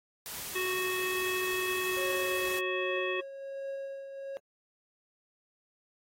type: noise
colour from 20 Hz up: white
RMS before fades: -40 dBFS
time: 0.26-2.59 s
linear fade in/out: 0 ms
type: harmonic tone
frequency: 370 Hz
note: F#4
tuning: in tune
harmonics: 1 / 3 / 5 / 7 / 9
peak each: -33 / -39 / -37 / -36 / -42 dBFS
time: 0.55-3.21 s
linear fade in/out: 10 ms
type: tone with tremolo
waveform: triangle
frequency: 547 Hz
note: C#5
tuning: 23 cents flat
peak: -32 dBFS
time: 1.97-4.37 s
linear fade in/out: 0 ms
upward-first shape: triangle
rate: 1.3 Hz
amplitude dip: 60%
effects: AAC 48 kbps